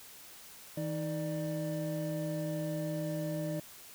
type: tone cluster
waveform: triangle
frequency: 160.2 / 313.8 / 594 Hz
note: E3 / D#4 / D5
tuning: -49 / +15 / +20 cents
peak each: -34 / -37 / -36 dBFS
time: 0.77-3.6 s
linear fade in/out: 5 ms
effects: white hiss -52 dBFS RMS until 3.94 s